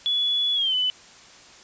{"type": "tone with pitch glide", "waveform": "sine", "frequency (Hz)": [3411, 3004], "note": ["G#7", "F#7"], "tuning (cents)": [46, 26], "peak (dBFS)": -20, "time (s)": [0.06, 0.9], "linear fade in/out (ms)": 0, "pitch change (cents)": -220, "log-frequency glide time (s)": [0.54, 0.75], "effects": ["white hiss -48 dBFS RMS until 1.63 s", "resampled to 16000 Hz"]}